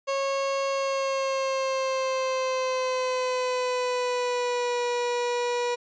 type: tone with pitch glide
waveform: 30% pulse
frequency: 547 to 484.5 Hz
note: C#5 to B4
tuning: -23 to -33 cents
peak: -22 dBFS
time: 0.07-5.76 s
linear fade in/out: 20 ms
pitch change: -210 cents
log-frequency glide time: 0.69-4.84 s
effects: resampled to 16000 Hz